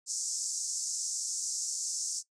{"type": "band-pass noise", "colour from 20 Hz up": "white", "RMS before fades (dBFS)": -35, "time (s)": [0.06, 2.23], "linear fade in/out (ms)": 50, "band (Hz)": [5400, 8100], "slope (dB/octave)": 48, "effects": ["noise-tail reverb RT60 0.1 s tail -17 dB re dry"]}